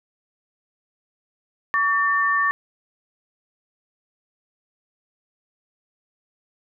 sine tone pair together, 1137 / 1796.6 Hz, C#6 / A6, +44 / +36 cents, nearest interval minor sixth, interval 792 cents, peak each -20 dBFS, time 1.74-2.51 s, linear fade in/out 0 ms, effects none

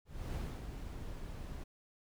brown noise with ADSR envelope, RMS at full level -38 dBFS, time 0.05-1.64 s, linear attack 280 ms, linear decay 290 ms, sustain -6 dB, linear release 8 ms, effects none

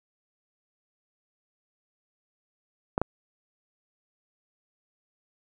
clicks, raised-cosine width 1 ms, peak -10 dBFS, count 2, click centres 2.979 / 3.016 s, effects none

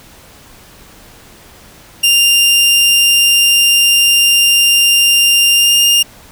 sawtooth tone with pitch glide, 2794 to 2813 Hz, F7 to F7, 0 to +12 cents, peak -4 dBFS, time 2.03-6.03 s, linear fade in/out 10 ms, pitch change +12 cents, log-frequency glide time 5.54-5.75 s, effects pink hiss -40 dBFS RMS until 6.31 s

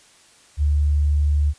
sine tone, 73.42 Hz, D2, in tune, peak -15 dBFS, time 0.57-1.54 s, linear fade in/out 50 ms, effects white hiss -52 dBFS RMS until 1.58 s + resampled to 22050 Hz

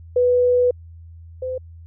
sine tone pair in turn, 493.9 / 512.8 Hz, B4 / C5, 0 / -35 cents, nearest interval minor second, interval 65 cents, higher second, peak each -13 / -23 dBFS, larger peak first, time 0.16-0.71 / 1.42-1.58 s, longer first, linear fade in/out 5 ms, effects added 83 Hz sine -38 dBFS peak until 1.86 s

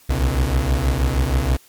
35% pulse beating tone pair, 61.74 / 68.04 Hz, B1 / C#2, 0 / -32 cents, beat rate 6.3 Hz, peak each -18 / -17 dBFS, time 0.09-1.57 s, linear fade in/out 10 ms, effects white hiss -51 dBFS RMS until 1.68 s + MP3 96 kbps

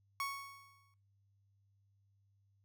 30% pulse tone with exponential decay, 1108.7 Hz, C#6, in tune, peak -32 dBFS, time 0.2-0.94 s, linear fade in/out 1 ms, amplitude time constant 160 ms, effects noise-tail reverb RT60 0.6 s tail -25 dB re dry + added 99 Hz sine -70 dBFS peak until 2.64 s

